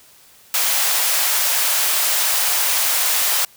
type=high-pass noise; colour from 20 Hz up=white; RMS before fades=-18 dBFS; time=0.54-3.45 s; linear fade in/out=2 ms; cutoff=580 Hz; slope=24 dB/octave; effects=white hiss -49 dBFS RMS until 3.56 s